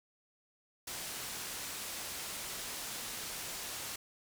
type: low-pass noise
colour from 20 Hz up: white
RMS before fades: -42 dBFS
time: 0.87-3.96 s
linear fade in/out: 5 ms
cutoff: 11000 Hz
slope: 12 dB/octave
effects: none